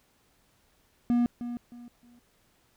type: tone with echo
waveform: triangle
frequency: 240.3 Hz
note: B3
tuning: 47 cents flat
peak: -19 dBFS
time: 1.1-1.26 s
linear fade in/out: 0 ms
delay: 310 ms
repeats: 3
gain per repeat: -11 dB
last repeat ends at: 2.19 s
effects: pink hiss -67 dBFS RMS until 2.76 s

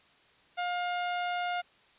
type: tone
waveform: sawtooth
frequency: 710 Hz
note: F5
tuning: 28 cents sharp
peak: -26 dBFS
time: 0.57-1.62 s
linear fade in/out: 20 ms
effects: white hiss -62 dBFS RMS until 1.98 s + resampled to 8000 Hz

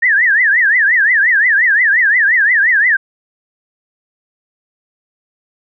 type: tone with vibrato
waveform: sine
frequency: 1794 Hz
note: A6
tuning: 33 cents sharp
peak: -8 dBFS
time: 0.02-2.97 s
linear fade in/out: 10 ms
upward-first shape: triangle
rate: 5.7 Hz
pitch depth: 250 cents each way
effects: none

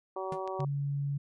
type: harmonic tone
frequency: 189.3 Hz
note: F#3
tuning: 40 cents sharp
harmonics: 2 / 3 / 4 / 5 / 6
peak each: -37 / -39 / -40 / -41 / -42 dBFS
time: 0.16-0.65 s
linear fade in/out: 5 ms
type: tone with exponential decay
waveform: square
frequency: 160 Hz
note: D#3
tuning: 49 cents sharp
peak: -34 dBFS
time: 0.32-0.41 s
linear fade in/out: 2 ms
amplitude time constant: 18 ms
type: clicks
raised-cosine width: 0.2 ms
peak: -29 dBFS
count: 2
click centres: 0.476 / 0.604 s
type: tone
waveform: sine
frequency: 141.4 Hz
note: C#3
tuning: 35 cents sharp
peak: -29 dBFS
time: 0.59-1.18 s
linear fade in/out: 10 ms
effects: MP3 48 kbps

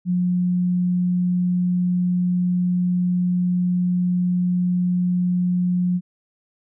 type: tone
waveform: sine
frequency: 179.1 Hz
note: F3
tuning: 44 cents sharp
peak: -17 dBFS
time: 0.05-6.01 s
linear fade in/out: 50 ms
effects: none

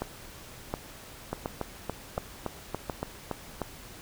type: two click trains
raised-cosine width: 1 ms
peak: -16 / -16 dBFS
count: 6 / 8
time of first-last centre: 0.02-3.617 / 1.33-3.313 s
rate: 1.39 / 3.53 Hz
effects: pink hiss -47 dBFS RMS until 4.01 s

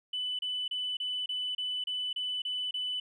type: tone bursts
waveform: sine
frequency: 2994 Hz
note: F#7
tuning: 20 cents sharp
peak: -30 dBFS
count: 10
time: 0.13-3 s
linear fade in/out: 5 ms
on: 260 ms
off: 30 ms
effects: tanh soft clip ceiling -26 dBFS

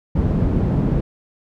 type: low-pass noise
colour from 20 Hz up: white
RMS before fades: -18 dBFS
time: 0.15-1.01 s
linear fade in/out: 10 ms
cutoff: 210 Hz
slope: 12 dB/octave
effects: none

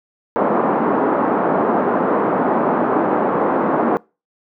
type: band-pass noise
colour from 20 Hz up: pink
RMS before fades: -17 dBFS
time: 0.36-3.97 s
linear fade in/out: 0 ms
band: 220 to 1200 Hz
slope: 24 dB/octave
effects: noise-tail reverb RT60 0.3 s tail -25 dB re dry

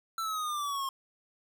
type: exponential sweep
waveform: square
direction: down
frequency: 1344 to 1068 Hz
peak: -32 dBFS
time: 0.18-0.89 s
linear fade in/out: 2 ms
effects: none

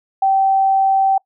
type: tone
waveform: sine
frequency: 775 Hz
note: G5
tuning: 20 cents flat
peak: -11 dBFS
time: 0.22-1.18 s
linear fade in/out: 5 ms
effects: noise-tail reverb RT60 0.1 s tail -25 dB re dry

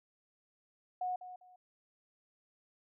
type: tone with echo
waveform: sine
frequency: 730 Hz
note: F#5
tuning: 24 cents flat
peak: -33 dBFS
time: 1.01-1.16 s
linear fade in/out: 5 ms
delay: 200 ms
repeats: 2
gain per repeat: -12 dB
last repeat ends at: 1.56 s
effects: none

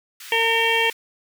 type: high-pass noise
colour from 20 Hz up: pink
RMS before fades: -39 dBFS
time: 0.2-0.93 s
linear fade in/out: 5 ms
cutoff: 1600 Hz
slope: 24 dB/octave
type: harmonic tone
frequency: 455.9 Hz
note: A#4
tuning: 39 cents flat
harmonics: 1 / 2 / 4 / 5 / 6 / 7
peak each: -24 / -24 / -24 / -24 / -24 / -24 dBFS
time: 0.32-0.9 s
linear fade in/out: 2 ms
effects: none

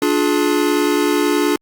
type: chord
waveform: square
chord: D diminished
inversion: none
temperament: just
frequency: 293.7 / 352.4 / 422.9 Hz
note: D4 / F4 / Ab4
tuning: 0 / +16 / +31 cents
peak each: -18 / -20 / -20 dBFS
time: 0.02-1.56 s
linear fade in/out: 2 ms
effects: Opus 48 kbps

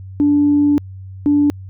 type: tone pair in turn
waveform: sine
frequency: 290.7 / 290.7 Hz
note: D4 / D4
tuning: -18 / -18 cents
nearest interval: unison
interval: 0 cents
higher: neither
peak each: -9 dBFS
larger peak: neither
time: 0.2-0.78 / 1.26-1.5 s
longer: first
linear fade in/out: 0 ms
effects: tanh soft clip ceiling -5 dBFS + added 95 Hz sine -30 dBFS peak until 1.69 s

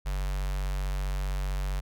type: tone with notch filter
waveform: square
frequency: 47.69 Hz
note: G1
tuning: 47 cents flat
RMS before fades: -30 dBFS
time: 0.05-1.81 s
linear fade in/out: 20 ms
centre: 290 Hz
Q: 0.64
effects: none

